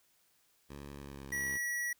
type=tone with pitch glide; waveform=10% pulse; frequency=70.9 to 68.01 Hz; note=C#2 to C#2; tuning=+40 to -32 cents; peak=-37 dBFS; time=0.69-1.58 s; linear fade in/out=20 ms; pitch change=-72 cents; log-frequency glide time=0.92-1.31 s
type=tone; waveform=square; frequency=1930 Hz; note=B6; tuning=40 cents flat; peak=-34 dBFS; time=1.32-1.93 s; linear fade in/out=5 ms
effects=white hiss -71 dBFS RMS until 1.99 s